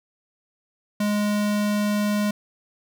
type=tone; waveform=square; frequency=207.7 Hz; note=G#3; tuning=in tune; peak=-21 dBFS; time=1-2.31 s; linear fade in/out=5 ms; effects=none